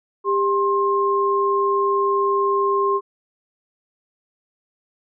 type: tone pair together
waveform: sine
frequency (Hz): 397.9 / 1062.3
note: G4 / C6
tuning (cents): +26 / +26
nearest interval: octave + perfect fourth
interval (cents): 1700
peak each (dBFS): -19 / -19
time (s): 0.24-3.01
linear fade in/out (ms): 50
effects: none